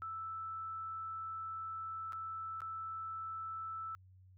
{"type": "tone with dropouts", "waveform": "sine", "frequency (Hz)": 1318.5, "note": "E6", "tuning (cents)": 0, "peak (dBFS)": -40, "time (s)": [0.02, 3.95], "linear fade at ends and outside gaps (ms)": 0, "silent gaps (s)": [[2.123, 2.131], [2.605, 2.618]], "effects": ["added 93 Hz sine -58 dBFS peak until 4.37 s"]}